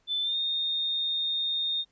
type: tone with pitch glide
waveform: sine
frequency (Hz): 3520 to 3669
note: A7 to A#7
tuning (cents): 0 to -28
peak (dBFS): -26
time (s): 0.07-1.85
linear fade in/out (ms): 50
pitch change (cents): +72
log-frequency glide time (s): 0.22-0.36
effects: pink hiss -70 dBFS RMS until 1.91 s + resampled to 16000 Hz